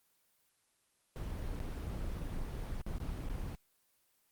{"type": "noise with dropouts", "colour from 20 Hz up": "brown", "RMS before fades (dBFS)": -39, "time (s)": [1.16, 3.55], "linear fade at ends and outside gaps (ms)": 0, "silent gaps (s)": [[1.592, 1.602], [2.815, 2.865], [2.982, 3.002], [3.288, 3.297]], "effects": ["white hiss -74 dBFS RMS until 4.31 s", "Opus 24 kbps"]}